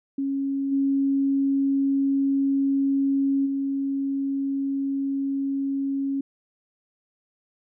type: tone with level steps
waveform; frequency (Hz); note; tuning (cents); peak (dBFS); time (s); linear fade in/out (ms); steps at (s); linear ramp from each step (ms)
sine; 274.7; C#4; -16; -23 / -19 / -23; 0.18-6.21; 5; 0.71 / 3.45; 20
effects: none